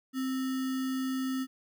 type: tone with sample-and-hold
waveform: sine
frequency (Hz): 261.8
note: C4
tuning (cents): +1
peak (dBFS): -29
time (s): 0.13-1.47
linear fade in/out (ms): 50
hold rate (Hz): 1575
effects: none